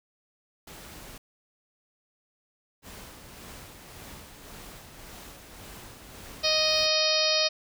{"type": "noise", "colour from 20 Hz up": "pink", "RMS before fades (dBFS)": -45, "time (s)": [0.67, 1.18], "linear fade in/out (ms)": 5}
{"type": "noise with tremolo", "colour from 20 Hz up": "pink", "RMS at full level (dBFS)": -44, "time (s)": [2.82, 6.89], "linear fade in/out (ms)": 50, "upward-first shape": "sine", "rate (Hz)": 1.8, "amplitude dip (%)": 40}
{"type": "harmonic tone", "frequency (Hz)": 622.3, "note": "D#5", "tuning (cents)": 0, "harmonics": [1, 2, 3, 4, 5, 6, 7, 8, 9], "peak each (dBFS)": [-28, -36, -38, -31, -33, -31, -28, -28, -32], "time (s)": [6.43, 7.49], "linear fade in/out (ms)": 20}
{"effects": []}